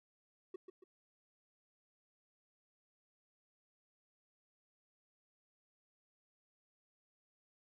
triangle tone with echo, 374 Hz, F#4, 19 cents sharp, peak -40 dBFS, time 0.54-0.56 s, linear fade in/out 5 ms, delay 140 ms, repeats 2, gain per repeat -7 dB, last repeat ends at 0.84 s, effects none

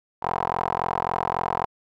15% pulse tone with band-pass filter, 43.65 Hz, F1, in tune, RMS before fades -26 dBFS, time 0.22-1.66 s, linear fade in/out 10 ms, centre 890 Hz, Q 4.9, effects none

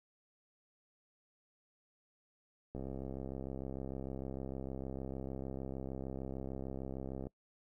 click train, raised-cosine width 2 ms, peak -29 dBFS, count 302, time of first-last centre 2.75-7.27 s, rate 66.6 Hz, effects noise-tail reverb RT60 0.1 s tail -23 dB re dry

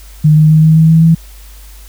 sine tone with pitch steps, 152.8 / 154.58 / 156.37 / 158.19 / 160.03 / 161.89 / 163.77 Hz, D#3 / D#3 / D#3 / D#3 / D#3 / E3 / E3, -31 / -11 / +9 / +29 / +49 / -31 / -11 cents, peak -3 dBFS, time 0.24-1.15 s, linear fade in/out 10 ms, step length 130 ms, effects added 50 Hz sine -32 dBFS peak until 1.88 s + white hiss -41 dBFS RMS until 1.88 s

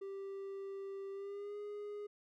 triangle tone with pitch glide, 392 to 413.6 Hz, G4 to G#4, 0 to -7 cents, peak -40 dBFS, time 0.01-2.07 s, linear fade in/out 10 ms, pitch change +93 cents, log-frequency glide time 1.12-1.57 s, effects none

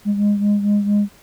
sine beating tone pair, 204.6 / 209 Hz, G#3 / G#3, -26 / +11 cents, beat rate 4.4 Hz, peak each -13 / -19 dBFS, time 0.05-1.09 s, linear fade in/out 50 ms, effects tanh soft clip ceiling -11 dBFS + pink hiss -49 dBFS RMS until 1.22 s

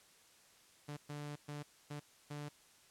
sawtooth tone bursts at uneven times, 146.83 Hz, D3, in tune, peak -39 dBFS, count 5, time 0.88-0.97 / 1.09-1.36 / 1.48-1.63 / 1.9-2 / 2.3-2.49 s, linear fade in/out 10 ms, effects white hiss -65 dBFS RMS until 2.9 s + low-pass 10000 Hz 12 dB/octave

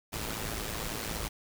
pink noise with amplitude modulation, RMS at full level -33 dBFS, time 0.12-1.29 s, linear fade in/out 20 ms, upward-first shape sine, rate 109 Hz, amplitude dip 65%, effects none

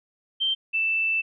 sine tone pair in turn, 3136 / 2652 Hz, G7 / E7, 0 / +10 cents, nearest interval minor third, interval 290 cents, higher first, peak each -21 dBFS, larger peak neither, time 0.4-0.55 / 0.73-1.22 s, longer second, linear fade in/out 20 ms, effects none

